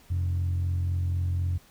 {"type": "tone pair together", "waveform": "sine", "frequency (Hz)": [88.52, 132.5], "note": ["F2", "C3"], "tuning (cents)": [24, 22], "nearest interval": "perfect fifth", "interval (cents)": 698, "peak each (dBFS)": [-23, -34], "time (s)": [0.1, 1.58], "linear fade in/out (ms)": 10, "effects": ["tanh soft clip ceiling -21 dBFS", "pink hiss -57 dBFS RMS until 1.7 s"]}